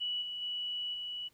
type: tone with level steps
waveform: sine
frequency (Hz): 2946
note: F#7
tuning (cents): -8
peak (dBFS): -32 / -37 / -34 / -37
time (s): 0-1.29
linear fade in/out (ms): 20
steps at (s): 0.21 / 0.41 / 0.93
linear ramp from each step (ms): 20
effects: pink hiss -69 dBFS RMS until 1.33 s